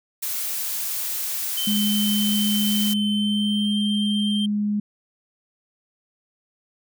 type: noise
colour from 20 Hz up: blue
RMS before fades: -27 dBFS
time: 0.22-2.94 s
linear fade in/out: 10 ms
type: tone with pitch glide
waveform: triangle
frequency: 3080 to 3156 Hz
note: G7 to G7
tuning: -31 to +11 cents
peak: -24 dBFS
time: 1.57-4.46 s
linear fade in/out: 5 ms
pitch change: +42 cents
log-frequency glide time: 3.12-3.74 s
type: tone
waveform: sine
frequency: 207.7 Hz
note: G#3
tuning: in tune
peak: -20 dBFS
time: 1.67-4.8 s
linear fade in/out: 5 ms
effects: none